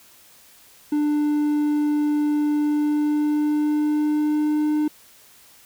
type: tone with pitch glide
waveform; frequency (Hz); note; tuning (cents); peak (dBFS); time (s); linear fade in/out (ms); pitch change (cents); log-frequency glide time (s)
triangle; 296.8 to 302.2; D4 to D4; +18 to +50; -16; 0.92-4.88; 5; +32; 2.59-4.73
effects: white hiss -51 dBFS RMS until 5.65 s